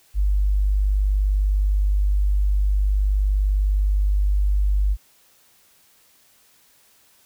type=tone; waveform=sine; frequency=49.77 Hz; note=G1; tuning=27 cents sharp; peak=-16 dBFS; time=0.14-4.97 s; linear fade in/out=50 ms; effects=white hiss -57 dBFS RMS until 7.25 s